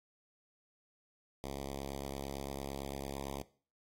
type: tone with notch filter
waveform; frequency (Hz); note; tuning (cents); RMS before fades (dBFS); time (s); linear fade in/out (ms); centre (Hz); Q
5% pulse; 68.9; C#2; -10; -42; 1.44-3.42; 0; 1600; 1.2
effects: noise-tail reverb RT60 0.4 s tail -18 dB re dry + AAC 48 kbps